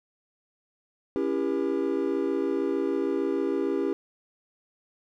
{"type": "chord", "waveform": "triangle", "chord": "C# diminished seventh", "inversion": "none", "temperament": "just", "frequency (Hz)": [277.2, 332.6, 399.1, 479], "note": ["C#4", "E4", "G4", "Bb4"], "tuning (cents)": [0, 16, 31, 47], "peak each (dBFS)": [-28, -28, -26, -32], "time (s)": [1.16, 3.93], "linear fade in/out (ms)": 0, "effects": []}